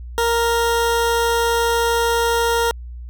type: tone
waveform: 20% pulse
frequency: 466.2 Hz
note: A#4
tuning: in tune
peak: -11 dBFS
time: 0.18-2.71 s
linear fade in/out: 0 ms
effects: added 60 Hz sine -30 dBFS peak until 3.09 s